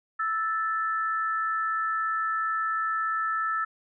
sine tone pair together, 1318.5 / 1756.4 Hz, E6 / A6, 0 / -4 cents, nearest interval perfect fourth, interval 496 cents, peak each -26 / -31 dBFS, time 0.19-3.65 s, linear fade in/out 10 ms, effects none

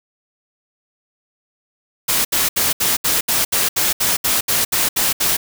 white noise bursts, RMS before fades -17 dBFS, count 14, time 2.08-5.37 s, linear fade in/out 10 ms, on 170 ms, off 70 ms, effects none

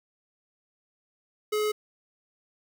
square tone, 424.5 Hz, G#4, 38 cents sharp, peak -25 dBFS, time 1.52-1.72 s, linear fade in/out 10 ms, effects 11-bit

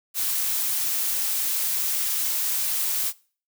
blue noise, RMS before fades -25 dBFS, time 0.14-3.13 s, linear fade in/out 50 ms, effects noise-tail reverb RT60 0.4 s tail -21 dB re dry

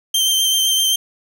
sawtooth tone with vibrato, 3136 Hz, G7, in tune, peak -11 dBFS, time 0.14-0.96 s, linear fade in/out 5 ms, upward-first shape sine, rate 7.8 Hz, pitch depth 17 cents each way, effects none

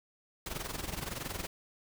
pink noise with amplitude modulation, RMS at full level -36 dBFS, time 0.46-1.47 s, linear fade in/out 2 ms, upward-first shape sine, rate 21.5 Hz, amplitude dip 75%, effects none

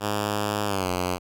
5% pulse tone with pitch glide, 103.83 to 90.39 Hz, G#2 to F#2, 0 to -40 cents, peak -13 dBFS, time 0-1.19 s, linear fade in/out 50 ms, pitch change -240 cents, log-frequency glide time 0.65-0.89 s, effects none

